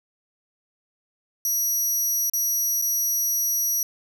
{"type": "tone with dropouts", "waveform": "20% pulse", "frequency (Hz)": 5800, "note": "F#8", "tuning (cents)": -35, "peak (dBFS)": -16, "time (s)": [1.45, 3.83], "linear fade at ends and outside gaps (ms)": 2, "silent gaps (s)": [[2.298, 2.335], [2.816, 2.822]], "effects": []}